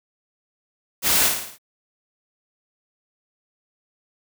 white noise with echo, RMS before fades -19 dBFS, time 1.02-1.31 s, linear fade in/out 50 ms, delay 55 ms, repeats 5, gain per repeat -5 dB, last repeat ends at 1.585 s, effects none

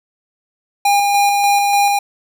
square tone with tremolo, 809 Hz, G#5, 46 cents flat, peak -11 dBFS, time 0.85-1.99 s, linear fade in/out 5 ms, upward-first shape square, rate 3.4 Hz, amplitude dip 25%, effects none

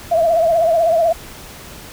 sine tone with vibrato, 664 Hz, E5, 12 cents sharp, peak -11 dBFS, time 0.11-1.13 s, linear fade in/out 10 ms, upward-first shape triangle, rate 16 Hz, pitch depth 88 cents each way, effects pink hiss -36 dBFS RMS until 1.92 s

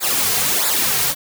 white noise with flanger, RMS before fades -18 dBFS, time 0-1.15 s, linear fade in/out 50 ms, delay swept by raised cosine 0.33 to 3.53 ms, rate 1.5 Hz, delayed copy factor -0.75, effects none

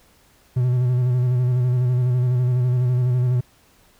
triangle tone with vibrato, 124.8 Hz, B2, 19 cents sharp, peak -14 dBFS, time 0.56-3.41 s, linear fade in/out 10 ms, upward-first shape square, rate 12 Hz, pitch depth 31 cents each way, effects pink hiss -56 dBFS RMS until 3.99 s

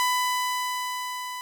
sawtooth tone with level ramp, 998 Hz, B5, 18 cents sharp, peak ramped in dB -17 to -29 dBFS, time 0-1.41 s, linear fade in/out 0 ms, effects none

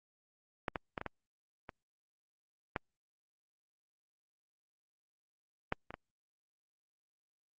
clicks, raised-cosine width 0.5 ms, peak -18 / -20 / -21 / -24 / -22 / -29 / -18 / -16 / -29 / -27 dBFS, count 10, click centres 0.682 / 0.758 / 0.978 / 1.014 / 1.063 / 1.692 / 2.762 / 5.724 / 5.906 / 5.941 s, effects Opus 48 kbps

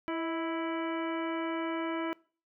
harmonic tone with a mistuned harmonic, 329.6 Hz, E4, in tune, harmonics 1 / 2 / 3 / 4 / 5 / 6 / 7 / 9, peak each -33 / -39 / -40 / -42 / -46 / -48 / -45 / -49 dBFS, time 0.08-2.13 s, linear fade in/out 0 ms, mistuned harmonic 2, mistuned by -42 cents, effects noise-tail reverb RT60 0.4 s tail -23 dB re dry

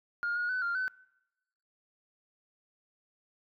sine tone with pitch steps, 1416 / 1441 / 1504 / 1395 / 1514 Hz, F6 / F#6 / F#6 / F6 / F#6, +23 / -46 / +28 / -2 / +39 cents, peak -28 dBFS, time 0.23-0.88 s, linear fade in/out 0 ms, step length 130 ms, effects noise-tail reverb RT60 0.9 s tail -23 dB re dry + tanh soft clip ceiling -26 dBFS

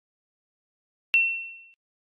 sine tone with exponential decay, 2707 Hz, E7, 45 cents sharp, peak -14 dBFS, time 1.14-1.74 s, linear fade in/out 0 ms, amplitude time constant 130 ms, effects AAC 32 kbps

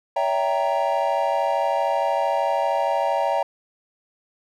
triangle chord, C# diminished seventh, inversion none, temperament equal with one note detuned, 566.3 / 659.3 / 784 / 932.3 Hz, C#5 / E5 / G5 / Bb5, +37 / 0 / 0 / 0 cents, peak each -23 dBFS, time 0.16-3.43 s, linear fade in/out 5 ms, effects none

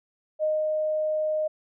sine tone with ADSR envelope, 618 Hz, D#5, 12 cents flat, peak -21 dBFS, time 0.39-1.48 s, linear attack 42 ms, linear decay 200 ms, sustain -2 dB, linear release 11 ms, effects none

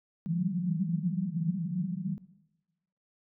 white band-pass noise, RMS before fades -31 dBFS, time 0.26-2.18 s, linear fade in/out 0 ms, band 160 to 190 Hz, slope 96 dB/octave, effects noise-tail reverb RT60 1.0 s tail -18 dB re dry

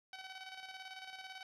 10% pulse tone with tremolo, 758 Hz, F#5, 42 cents sharp, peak -37 dBFS, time 0.13-1.43 s, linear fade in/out 2 ms, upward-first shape square, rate 18 Hz, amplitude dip 50%, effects low-pass 6000 Hz 12 dB/octave

